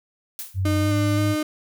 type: noise with exponential decay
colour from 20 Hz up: blue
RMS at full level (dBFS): -29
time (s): 0.39-0.65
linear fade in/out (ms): 1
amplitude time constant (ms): 55
type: tone with pitch glide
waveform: sine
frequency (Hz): 94.8 to 103.98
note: F#2 to G#2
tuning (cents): +43 to +3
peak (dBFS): -20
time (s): 0.54-1.36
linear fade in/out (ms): 50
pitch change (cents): +160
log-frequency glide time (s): 0.79-0.95
type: tone with vibrato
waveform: 35% pulse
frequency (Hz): 302.7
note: D#4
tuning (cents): -48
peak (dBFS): -20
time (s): 0.65-1.43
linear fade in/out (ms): 5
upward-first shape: square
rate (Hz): 1.9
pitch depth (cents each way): 15
effects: none